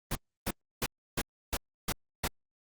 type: noise bursts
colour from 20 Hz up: pink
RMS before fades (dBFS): -31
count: 7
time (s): 0.11-2.278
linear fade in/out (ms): 5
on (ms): 44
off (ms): 310
effects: Opus 32 kbps